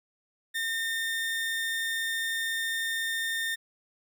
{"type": "tone", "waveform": "30% pulse", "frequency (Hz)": 1818, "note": "A#6", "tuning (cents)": -44, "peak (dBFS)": -26, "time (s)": [0.54, 3.56], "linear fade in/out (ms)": 20, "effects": []}